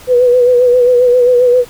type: tone with vibrato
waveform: sine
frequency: 493.9 Hz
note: B4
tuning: in tune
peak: -5 dBFS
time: 0.07-1.65 s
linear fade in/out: 50 ms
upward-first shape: sine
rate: 7.5 Hz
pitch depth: 42 cents each way
effects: pink hiss -37 dBFS RMS until 1.69 s